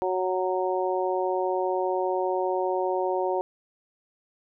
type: harmonic tone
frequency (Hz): 185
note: F#3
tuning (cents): 0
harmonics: 2 / 3 / 4 / 5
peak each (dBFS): -27 / -29 / -30 / -31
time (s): 0.02-3.41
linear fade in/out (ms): 0
effects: none